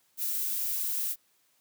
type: noise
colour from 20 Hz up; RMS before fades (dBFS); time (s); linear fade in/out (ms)
violet; -31; 0.17-1.16; 50
effects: white hiss -69 dBFS RMS until 1.6 s + high-pass 100 Hz 12 dB/octave